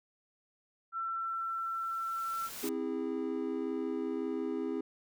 sine tone, 1344 Hz, E6, 33 cents sharp, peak -33 dBFS, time 0.92-2.5 s, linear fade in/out 50 ms
white noise with exponential growth, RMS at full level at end -40 dBFS, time 1.21-2.69 s, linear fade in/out 2 ms, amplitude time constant 320 ms
triangle chord, C augmented, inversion none, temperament just, 261.6 / 327 / 408.8 Hz, C4 / E4 / G#4, 0 / -14 / -27 cents, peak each -35 dBFS, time 2.63-4.81 s, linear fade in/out 5 ms
effects none

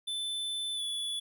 square tone with pitch glide, 3520 to 3430 Hz, A7 to A7, 0 to -45 cents, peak -33 dBFS, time 0.07-1.2 s, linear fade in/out 10 ms, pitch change -45 cents, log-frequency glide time 0.74-0.82 s, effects none

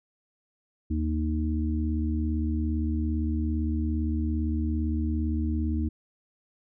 harmonic tone, 77.6 Hz, D#2, 4 cents flat, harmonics 1 / 3 / 4, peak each -26 / -31 / -32 dBFS, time 0.9-5.89 s, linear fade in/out 10 ms, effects none

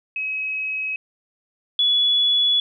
sine tone pair in turn, 2553 / 3407 Hz, D#7 / G#7, +44 / +44 cents, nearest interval perfect fourth, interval 500 cents, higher second, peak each -23 / -15 dBFS, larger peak second, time 0.16-0.96 / 1.79-2.6 s, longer second, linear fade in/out 2 ms, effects none

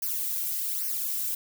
violet noise with flanger, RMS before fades -30 dBFS, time 0.02-1.35 s, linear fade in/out 5 ms, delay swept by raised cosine 0.26 to 2.36 ms, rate 1.2 Hz, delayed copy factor -1, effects none

